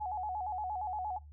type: tone with vibrato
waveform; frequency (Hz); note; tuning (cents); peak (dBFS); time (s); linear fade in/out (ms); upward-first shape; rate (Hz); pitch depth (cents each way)
sine; 791; G5; +15; -34; 0-1.19; 20; square; 8.6; 120
effects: noise-tail reverb RT60 0.2 s tail -22 dB re dry + added 74 Hz sine -49 dBFS peak until 1.32 s